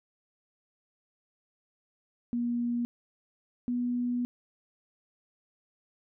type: tone pair in turn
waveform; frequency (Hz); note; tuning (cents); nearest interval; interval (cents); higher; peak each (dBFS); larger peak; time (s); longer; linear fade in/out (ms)
sine; 239 / 244.2; A#3 / B3; +43 / -19; unison; 38; second; -27; neither; 2.33-2.85 / 3.68-4.25; second; 0
effects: none